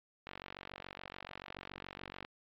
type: click train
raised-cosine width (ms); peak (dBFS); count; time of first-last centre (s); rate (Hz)
0.3; -27; 94; 0.27-2.249; 47
effects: low-pass 4000 Hz 12 dB/octave + AAC 48 kbps